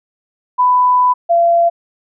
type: tone pair in turn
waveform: sine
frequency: 996 / 682.8 Hz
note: B5 / F5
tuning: +14 / -39 cents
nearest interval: perfect fifth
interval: 653 cents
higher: first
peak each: -8 dBFS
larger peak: neither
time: 0.58-1.14 / 1.29-1.7 s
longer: first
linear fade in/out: 20 ms
effects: none